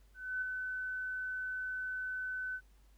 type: tone with ADSR envelope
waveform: sine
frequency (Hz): 1511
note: F#6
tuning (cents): +36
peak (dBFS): -32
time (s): 0.14-2.61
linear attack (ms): 280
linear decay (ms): 5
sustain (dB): -4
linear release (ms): 62
effects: added 50 Hz sine -60 dBFS peak until 2.97 s + pink hiss -72 dBFS RMS until 2.97 s